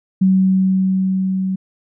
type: tone with level ramp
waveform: sine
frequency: 189 Hz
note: F#3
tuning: 37 cents sharp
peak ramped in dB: -9 to -17 dBFS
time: 0.21-1.56 s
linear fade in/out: 10 ms
effects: none